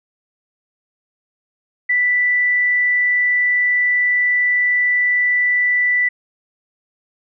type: tone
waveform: sine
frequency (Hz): 1975.5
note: B6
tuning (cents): 0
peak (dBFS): -13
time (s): 1.89-6.09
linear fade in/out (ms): 10
effects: none